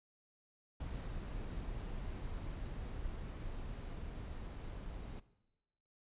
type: noise with level ramp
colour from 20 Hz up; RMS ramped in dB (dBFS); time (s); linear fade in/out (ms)
brown; -42 to -45; 0.8-5.2; 5
effects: noise-tail reverb RT60 1.0 s tail -18 dB re dry + resampled to 8000 Hz